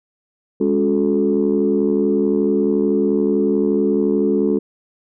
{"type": "tone cluster", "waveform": "sine", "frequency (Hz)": [205.6, 279.4, 364, 435.5], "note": ["G#3", "C#4", "F#4", "A4"], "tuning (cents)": [-17, 14, -28, -18], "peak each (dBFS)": -19, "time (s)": [0.6, 4.59], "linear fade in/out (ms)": 10, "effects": ["tanh soft clip ceiling -6 dBFS"]}